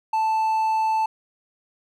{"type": "tone", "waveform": "triangle", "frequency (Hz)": 880, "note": "A5", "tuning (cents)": 0, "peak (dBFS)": -17, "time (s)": [0.13, 1.06], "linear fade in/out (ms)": 5, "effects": []}